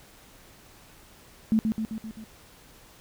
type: tone with echo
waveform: sine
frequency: 220 Hz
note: A3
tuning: in tune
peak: -18 dBFS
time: 1.52-1.59 s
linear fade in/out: 0 ms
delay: 130 ms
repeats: 5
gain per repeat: -4 dB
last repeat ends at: 2.24 s
effects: pink hiss -53 dBFS RMS until 3 s

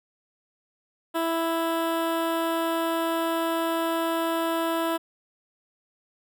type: tone with notch filter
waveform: 15% pulse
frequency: 330.2 Hz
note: E4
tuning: 3 cents sharp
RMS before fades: -26 dBFS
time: 1.14-4.98 s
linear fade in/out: 20 ms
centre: 6000 Hz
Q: 0.8
effects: none

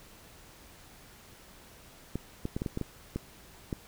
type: clicks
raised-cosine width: 3 ms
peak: -19 dBFS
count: 9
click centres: 2.156 / 2.454 / 2.565 / 2.619 / 2.662 / 2.774 / 2.813 / 3.16 / 3.728 s
effects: pink hiss -54 dBFS RMS until 3.87 s

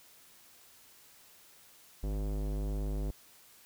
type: tone with low-pass filter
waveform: square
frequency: 50.9 Hz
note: G#1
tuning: 34 cents flat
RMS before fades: -34 dBFS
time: 2.03-3.11 s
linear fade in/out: 5 ms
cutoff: 520 Hz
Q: 1.1
effects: white hiss -59 dBFS RMS until 3.65 s

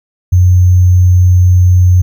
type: tone with sample-and-hold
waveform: sine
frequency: 90.4 Hz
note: F#2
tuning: 40 cents flat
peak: -3 dBFS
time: 0.32-2.02 s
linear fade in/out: 10 ms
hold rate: 6300 Hz
effects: none

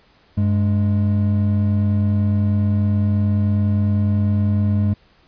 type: tone pair together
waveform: triangle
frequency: 98 / 207.7 Hz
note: G2 / G#3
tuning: 0 / 0 cents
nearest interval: octave + minor second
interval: 1300 cents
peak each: -14 / -18 dBFS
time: 0.37-4.94 s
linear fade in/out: 10 ms
effects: pink hiss -55 dBFS RMS until 5.27 s + resampled to 11025 Hz

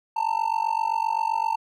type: tone with amplitude modulation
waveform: triangle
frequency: 898 Hz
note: A5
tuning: 35 cents sharp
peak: -16 dBFS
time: 0.16-1.56 s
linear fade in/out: 10 ms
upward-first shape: sine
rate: 47.7 Hz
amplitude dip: 95%
effects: none

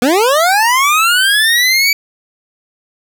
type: linear sweep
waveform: 25% pulse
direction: up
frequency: 229.9 to 2304 Hz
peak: -5 dBFS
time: 0.02-1.93 s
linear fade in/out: 2 ms
effects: none

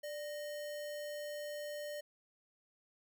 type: tone with sample-and-hold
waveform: sine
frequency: 590 Hz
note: D5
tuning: 8 cents sharp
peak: -40 dBFS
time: 0.03-2.01 s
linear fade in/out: 10 ms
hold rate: 2450 Hz
effects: none

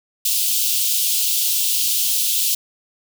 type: high-pass noise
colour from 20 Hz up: white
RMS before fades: -19 dBFS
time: 0.25-2.55 s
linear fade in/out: 5 ms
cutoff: 2800 Hz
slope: 48 dB/octave
effects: none

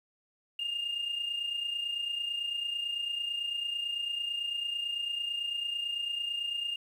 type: tone pair together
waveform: sine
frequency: 2794 / 2823 Hz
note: F7 / F7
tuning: 0 / +18 cents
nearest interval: unison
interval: 18 cents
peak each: -37 / -31 dBFS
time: 0.59-6.76 s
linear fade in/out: 5 ms
effects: tanh soft clip ceiling -27 dBFS + 10-bit

